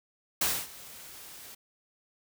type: noise with ADSR envelope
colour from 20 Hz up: white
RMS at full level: -26 dBFS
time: 0.41-1.55 s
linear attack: 5 ms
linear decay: 250 ms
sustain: -21 dB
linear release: 9 ms
effects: none

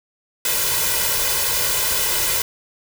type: noise with comb filter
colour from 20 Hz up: white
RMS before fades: -20 dBFS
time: 0.45-2.42 s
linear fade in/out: 2 ms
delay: 2 ms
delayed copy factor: +0.85
effects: none

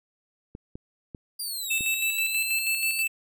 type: clicks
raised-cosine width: 3 ms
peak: -25 dBFS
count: 4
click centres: 0.551 / 0.755 / 1.148 / 1.808 s
type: exponential two-way sweep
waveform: 15% pulse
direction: down then up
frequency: 4860 to 3663 to 4516 Hz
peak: -24 dBFS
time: 1.39-3.03 s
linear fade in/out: 10 ms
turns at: 1.72 s
type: tone with tremolo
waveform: square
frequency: 2645 Hz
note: E7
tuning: 5 cents sharp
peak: -24 dBFS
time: 1.7-3.08 s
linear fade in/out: 10 ms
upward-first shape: square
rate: 6.2 Hz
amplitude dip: 50%
effects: none

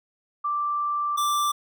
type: tone pair in turn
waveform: sine / square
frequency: 1174.7 / 1174.7 Hz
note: D6 / D6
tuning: 0 / 0 cents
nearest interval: unison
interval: 0 cents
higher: neither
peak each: -23 / -22 dBFS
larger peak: second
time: 0.44-1.17 / 1.17-1.52 s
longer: first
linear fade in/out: 10 ms
effects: none

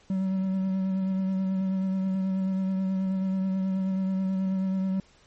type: tone with vibrato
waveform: triangle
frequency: 190 Hz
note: F#3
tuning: 46 cents sharp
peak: -22 dBFS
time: 0.1-5 s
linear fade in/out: 2 ms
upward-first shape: triangle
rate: 9.3 Hz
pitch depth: 23 cents each way
effects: pink hiss -59 dBFS RMS until 5.26 s + MP3 32 kbps

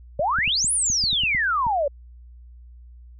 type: exponential two-way sweep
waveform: sine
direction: up then down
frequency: 542 to 10460 to 542 Hz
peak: -19 dBFS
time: 0.19-1.88 s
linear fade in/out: 5 ms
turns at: 0.72 s
type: clicks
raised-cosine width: 5 ms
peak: -21 dBFS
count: 10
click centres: 0.195 / 0.387 / 0.477 / 0.645 / 0.901 / 1.039 / 1.13 / 1.236 / 1.349 / 1.667 s
effects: added 60 Hz sine -42 dBFS peak until 3.19 s

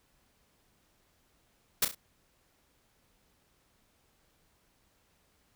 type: noise with echo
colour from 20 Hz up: white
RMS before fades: -25 dBFS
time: 1.82-1.85 s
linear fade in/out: 5 ms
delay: 33 ms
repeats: 3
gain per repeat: -8 dB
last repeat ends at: 1.949 s
effects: pink hiss -70 dBFS RMS until 5.55 s

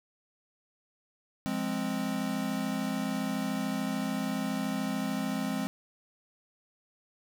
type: chord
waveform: square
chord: F minor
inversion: none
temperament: equal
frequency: 174.61 / 207.7 / 261.6 Hz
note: F3 / Ab3 / C4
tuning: 0 / 0 / 0 cents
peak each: -38 / -34 / -34 dBFS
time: 1.46-5.67 s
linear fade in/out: 0 ms
effects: none

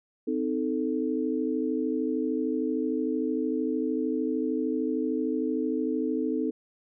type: chord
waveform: sine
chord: A diminished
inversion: first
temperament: equal with one note detuned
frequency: 257.9 / 311.1 / 440 Hz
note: C4 / Eb4 / A4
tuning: -25 / 0 / 0 cents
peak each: -29 / -29 / -31 dBFS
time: 0.27-6.51 s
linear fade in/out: 10 ms
effects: none

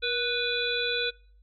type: harmonic tone with a mistuned harmonic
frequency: 493.9 Hz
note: B4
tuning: in tune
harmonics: 1 / 3 / 5 / 7 / 8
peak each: -32 / -32 / -32 / -32 / -32 dBFS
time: 0.02-1.11 s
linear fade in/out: 20 ms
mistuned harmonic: 1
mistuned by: -53 cents
effects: noise-tail reverb RT60 0.5 s tail -25 dB re dry + added 50 Hz sine -54 dBFS peak until 1.42 s

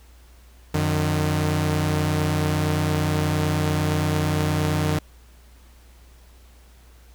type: tone pair together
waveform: sawtooth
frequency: 90.4 / 152.03 Hz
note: F#2 / D#3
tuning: -40 / -40 cents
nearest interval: major sixth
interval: 900 cents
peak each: -20 / -18 dBFS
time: 0.74-4.99 s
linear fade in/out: 5 ms
effects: added 60 Hz sine -47 dBFS peak until 7.14 s + pink hiss -56 dBFS RMS until 7.14 s

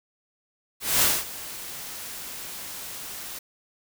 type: noise with ADSR envelope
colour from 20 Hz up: white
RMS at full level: -19 dBFS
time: 0.8-3.39 s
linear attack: 220 ms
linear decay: 220 ms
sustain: -18 dB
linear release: 6 ms
effects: none

